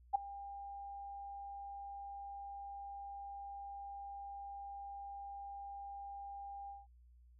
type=tone with ADSR envelope; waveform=sine; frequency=800 Hz; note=G5; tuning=35 cents sharp; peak=-25 dBFS; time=0.13-6.87 s; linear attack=22 ms; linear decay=8 ms; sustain=-20 dB; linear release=180 ms; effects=added 60 Hz sine -60 dBFS peak until 7.39 s